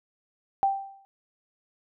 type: tone with exponential decay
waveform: sine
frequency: 784 Hz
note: G5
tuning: in tune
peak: -17 dBFS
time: 0.63-1.05 s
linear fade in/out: 0 ms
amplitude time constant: 91 ms
effects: none